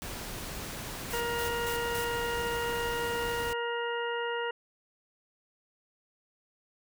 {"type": "noise", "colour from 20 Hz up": "pink", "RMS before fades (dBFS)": -39, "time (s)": [0.02, 3.53], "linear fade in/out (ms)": 0}
{"type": "noise bursts", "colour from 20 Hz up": "white", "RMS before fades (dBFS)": -40, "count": 4, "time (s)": [1.1, 2.05], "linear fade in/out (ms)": 10, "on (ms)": 110, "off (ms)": 170}
{"type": "harmonic tone", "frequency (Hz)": 471.7, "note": "A#4", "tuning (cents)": 20, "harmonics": [1, 2, 3, 4, 6], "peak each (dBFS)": [-33, -36, -38, -39, -41], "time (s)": [1.13, 4.51], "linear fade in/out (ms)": 5}
{"effects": []}